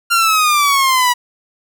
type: exponential sweep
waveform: sawtooth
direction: down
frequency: 1396.9 to 967 Hz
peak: -7 dBFS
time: 0.1-1.14 s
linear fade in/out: 20 ms
effects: none